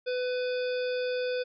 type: harmonic tone with a mistuned harmonic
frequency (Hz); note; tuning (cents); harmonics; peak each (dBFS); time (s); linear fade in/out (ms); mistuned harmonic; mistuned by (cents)
500; B4; +21; 1 / 3 / 5 / 7 / 9 / 10; -28 / -39 / -42 / -44 / -47 / -48; 0.06-1.44; 20; 10; -26
effects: none